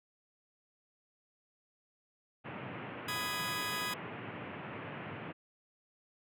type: band-pass noise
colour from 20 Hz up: pink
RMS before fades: -44 dBFS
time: 2.44-5.33 s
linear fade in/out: 20 ms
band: 100 to 2800 Hz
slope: 48 dB/octave
type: chord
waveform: 20% pulse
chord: G# minor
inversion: first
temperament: just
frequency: 996.7 / 1245.9 / 1661.2 Hz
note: B5 / D#6 / G#6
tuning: +16 / +2 / 0 cents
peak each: -35 dBFS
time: 3.08-3.94 s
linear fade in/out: 5 ms
effects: none